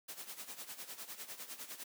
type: noise with tremolo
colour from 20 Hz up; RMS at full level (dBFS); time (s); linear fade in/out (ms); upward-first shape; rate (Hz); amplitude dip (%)
white; -45; 0.08-1.84; 10; sine; 9.9; 75
effects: high-pass 200 Hz 12 dB/octave

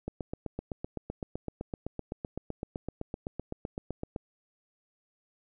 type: click train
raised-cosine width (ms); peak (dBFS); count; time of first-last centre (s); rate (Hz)
2; -21; 33; 0.08-4.162; 7.84
effects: none

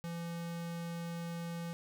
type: tone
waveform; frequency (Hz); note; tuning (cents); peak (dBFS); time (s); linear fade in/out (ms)
square; 169.3; E3; +46; -39; 0.04-1.73; 0
effects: none

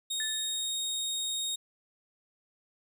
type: tone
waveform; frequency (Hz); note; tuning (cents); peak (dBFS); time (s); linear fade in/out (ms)
25% pulse; 3729; A#7; 0; -27; 0.1-1.56; 10
type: tone with exponential decay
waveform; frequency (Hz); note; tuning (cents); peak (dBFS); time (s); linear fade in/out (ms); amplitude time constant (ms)
sine; 1752; A6; -8; -33; 0.2-0.76; 1; 120
effects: none

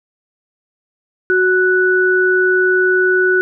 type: tone pair together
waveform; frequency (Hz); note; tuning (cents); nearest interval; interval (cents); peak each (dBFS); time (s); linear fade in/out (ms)
sine; 370 / 1480; F#4 / F#6; 0 / 0; 2 octaves; 2400; -13; 1.3-3.41; 0
effects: none

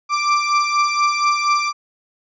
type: beating tone pair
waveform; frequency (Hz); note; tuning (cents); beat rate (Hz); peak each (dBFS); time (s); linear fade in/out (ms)
35% pulse; 1174 / 1178.2; D6 / D6; -1 / +5; 4.2; -19 / -15; 0.09-1.73; 50
effects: resampled to 16000 Hz

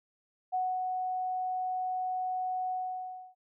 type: tone with ADSR envelope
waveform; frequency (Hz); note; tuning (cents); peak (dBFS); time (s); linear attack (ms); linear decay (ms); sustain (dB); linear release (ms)
sine; 740; F#5; 0; -27; 0.52-3.35; 24; 240; -3; 640
effects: none

